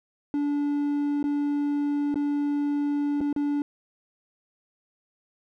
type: tone with dropouts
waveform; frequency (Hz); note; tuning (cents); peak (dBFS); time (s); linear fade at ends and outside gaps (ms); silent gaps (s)
triangle; 289.3; D4; -26; -21; 0.34-3.62; 1; 1.228-1.24 / 2.143-2.157 / 3.206-3.212 / 3.328-3.362
effects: none